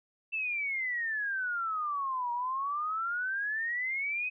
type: exponential two-way sweep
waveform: sine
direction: down then up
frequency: 2678 to 947 to 2544 Hz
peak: -30 dBFS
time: 0.32-4.3 s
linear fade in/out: 20 ms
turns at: 2.32 s
effects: none